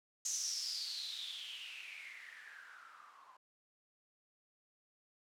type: noise with low-pass filter sweep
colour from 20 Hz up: violet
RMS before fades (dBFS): -45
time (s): 0.25-3.37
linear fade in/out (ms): 5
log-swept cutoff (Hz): 6500 to 1000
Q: 8.7
effects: none